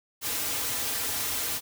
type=noise with comb filter; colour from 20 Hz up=white; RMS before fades=-30 dBFS; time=0.21-1.61 s; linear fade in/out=50 ms; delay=5.4 ms; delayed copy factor=-0.85; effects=none